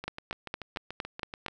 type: two click trains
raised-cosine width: 0.3 ms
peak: -22 / -16 dBFS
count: 11 / 7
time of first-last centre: 0.04-1.483 / 0.08-1.462 s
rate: 6.93 / 4.34 Hz
effects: none